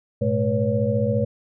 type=tone cluster; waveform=sine; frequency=104.7 / 119.3 / 214.8 / 487.1 / 558 Hz; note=G#2 / A#2 / A3 / B4 / C#5; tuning=+15 / +41 / -41 / -24 / +11 cents; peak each=-25 dBFS; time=0.21-1.25 s; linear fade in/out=10 ms; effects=none